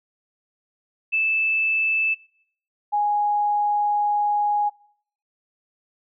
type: tone pair in turn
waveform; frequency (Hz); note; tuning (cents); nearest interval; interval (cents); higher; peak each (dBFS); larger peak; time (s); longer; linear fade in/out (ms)
sine; 2631 / 828.7; E7 / G#5; -4 / -4; octave + minor sixth; 2000; first; -18; neither; 1.12-2.15 / 2.92-4.7; second; 20
effects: noise-tail reverb RT60 0.6 s tail -22 dB re dry